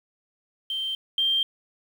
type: tone pair in turn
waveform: sine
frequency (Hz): 3136 / 3171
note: G7 / G7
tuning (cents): 0 / +19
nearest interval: unison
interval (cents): 19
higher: second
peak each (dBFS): -26 / -20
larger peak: second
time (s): 0.7-0.95 / 1.18-1.43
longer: neither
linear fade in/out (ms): 2
effects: 8-bit